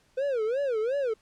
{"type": "tone with vibrato", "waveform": "triangle", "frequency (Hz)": 495.4, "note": "B4", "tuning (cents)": 5, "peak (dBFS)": -23, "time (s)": [0.17, 1.14], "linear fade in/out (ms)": 10, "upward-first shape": "sine", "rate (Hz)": 2.8, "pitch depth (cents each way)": 250, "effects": ["pink hiss -65 dBFS RMS until 1.21 s", "low-pass 9000 Hz 12 dB/octave"]}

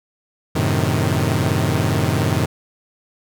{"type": "chord", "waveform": "sawtooth", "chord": "F# diminished seventh", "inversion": "none", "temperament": "equal", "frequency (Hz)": [92.5, 110, 130.81, 155.56], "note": ["F#2", "A2", "C3", "Eb3"], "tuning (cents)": [0, 0, 0, 0], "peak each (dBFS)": -18, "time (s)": [0.55, 2.46], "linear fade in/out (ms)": 10, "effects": []}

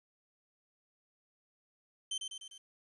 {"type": "tone with echo", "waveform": "sawtooth", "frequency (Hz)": 3100, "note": "G7", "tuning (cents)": -20, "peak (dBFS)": -31, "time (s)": [2.11, 2.18], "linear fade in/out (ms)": 5, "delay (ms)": 100, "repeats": 4, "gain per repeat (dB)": -4, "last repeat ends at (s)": 2.58, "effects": ["resampled to 24000 Hz", "11-bit"]}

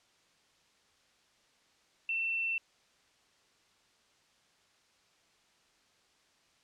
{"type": "tone", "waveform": "sine", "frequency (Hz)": 2689, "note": "E7", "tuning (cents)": 34, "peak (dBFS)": -30, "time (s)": [2.09, 2.58], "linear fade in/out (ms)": 2, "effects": ["white hiss -68 dBFS RMS until 6.63 s", "low-pass 6000 Hz 12 dB/octave"]}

